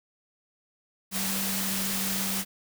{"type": "tone in noise", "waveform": "sine", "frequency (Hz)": 193.3, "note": "G3", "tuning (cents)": -24, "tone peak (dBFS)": -33, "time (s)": [1.11, 2.45], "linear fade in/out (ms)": 50, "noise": "white", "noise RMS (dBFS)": -30, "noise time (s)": [1.11, 2.45], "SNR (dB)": -6, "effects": []}